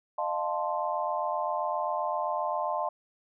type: chord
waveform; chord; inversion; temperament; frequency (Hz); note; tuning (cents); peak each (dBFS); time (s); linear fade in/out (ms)
sine; F dominant seventh; third; equal with one note detuned; 610.9 / 698.5 / 880 / 1046.5; Eb5 / F5 / A5 / C6; -32 / 0 / 0 / 0; -33; 0.18-2.89; 5
effects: none